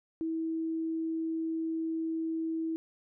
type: tone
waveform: sine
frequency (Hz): 324.2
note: E4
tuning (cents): -29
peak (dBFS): -30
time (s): 0.21-2.76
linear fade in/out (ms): 0
effects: none